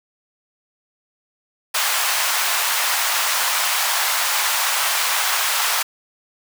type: high-pass noise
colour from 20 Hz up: pink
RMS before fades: -20 dBFS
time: 1.74-5.83 s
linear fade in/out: 10 ms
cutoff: 820 Hz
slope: 24 dB/octave
effects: none